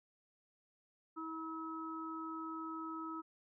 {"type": "harmonic tone", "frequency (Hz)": 322, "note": "E4", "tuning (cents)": -41, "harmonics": [1, 3, 4], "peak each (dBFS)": [-44, -51, -44], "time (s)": [1.16, 3.22], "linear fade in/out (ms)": 20, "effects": []}